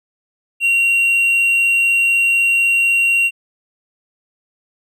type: tone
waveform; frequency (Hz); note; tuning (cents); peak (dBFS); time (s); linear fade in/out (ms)
triangle; 2752; F7; -26; -10; 0.6-3.31; 50
effects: none